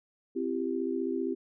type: chord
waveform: sine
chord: C major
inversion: none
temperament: equal with one note detuned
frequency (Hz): 261.6 / 336.6 / 392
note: C4 / E4 / G4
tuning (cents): 0 / +36 / 0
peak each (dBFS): -33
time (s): 0.35-1.35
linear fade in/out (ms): 20
effects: none